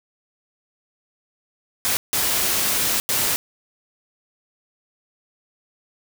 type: noise bursts at uneven times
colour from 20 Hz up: white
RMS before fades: -21 dBFS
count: 3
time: 1.85-1.97 / 2.13-3 / 3.09-3.36 s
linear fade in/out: 0 ms
effects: none